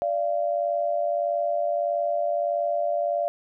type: tone pair together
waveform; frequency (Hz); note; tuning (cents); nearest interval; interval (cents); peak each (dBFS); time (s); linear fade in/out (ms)
sine; 584.4 / 686; D5 / F5; -9 / -31; minor third; 278; -25; 0.02-3.28; 0
effects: none